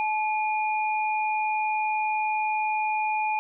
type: tone pair together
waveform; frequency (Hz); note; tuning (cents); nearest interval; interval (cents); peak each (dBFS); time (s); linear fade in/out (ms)
sine; 859.8 / 2430; A5 / D#7; -40 / -42; octave + tritone; 1798; -24 / -30; 0-3.39; 0
effects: none